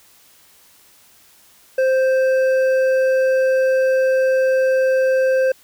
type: tone with hard clipping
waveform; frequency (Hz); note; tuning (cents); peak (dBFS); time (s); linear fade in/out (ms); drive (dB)
sine; 523.3; C5; 0; -15; 1.78-5.52; 5; 7
effects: white hiss -51 dBFS RMS until 5.63 s